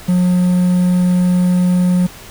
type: tone with quantisation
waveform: triangle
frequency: 180 Hz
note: F#3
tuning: 47 cents flat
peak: -8 dBFS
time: 0.08-2.07 s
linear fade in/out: 10 ms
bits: 6
effects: pink hiss -36 dBFS RMS until 2.3 s